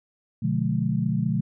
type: chord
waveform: sine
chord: B diminished seventh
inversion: none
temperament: just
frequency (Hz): 123.47 / 148.16 / 177.8 / 213.4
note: B2 / D3 / F3 / Ab3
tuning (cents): 0 / +16 / +31 / +47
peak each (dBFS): -27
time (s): 0.42-1.41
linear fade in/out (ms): 10
effects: none